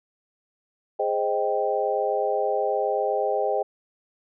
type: chord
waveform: sine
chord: Ab major seventh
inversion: none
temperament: equal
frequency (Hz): 415.3 / 523.3 / 622.3 / 784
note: Ab4 / C5 / Eb5 / G5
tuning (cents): 0 / 0 / 0 / 0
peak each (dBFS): -27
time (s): 0.99-3.63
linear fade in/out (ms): 10
effects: none